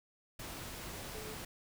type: tone in noise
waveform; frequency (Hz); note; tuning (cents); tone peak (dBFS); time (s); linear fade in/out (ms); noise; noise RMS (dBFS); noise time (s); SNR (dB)
sine; 432.1; A4; -31; -48; 1.14-1.34; 5; pink; -45; 0.39-1.45; -6
effects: none